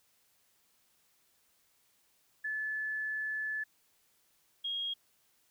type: tone pair in turn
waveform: sine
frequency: 1731 / 3268 Hz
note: A6 / G#7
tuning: -29 / -29 cents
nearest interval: major seventh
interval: 1100 cents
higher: second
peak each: -33 / -33 dBFS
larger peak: neither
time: 2.44-3.64 / 4.64-4.94 s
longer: first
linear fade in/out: 10 ms
effects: white hiss -71 dBFS RMS until 5.5 s